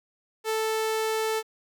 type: tone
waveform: sawtooth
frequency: 440 Hz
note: A4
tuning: in tune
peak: -21 dBFS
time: 0.44-1.43 s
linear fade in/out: 50 ms
effects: 10-bit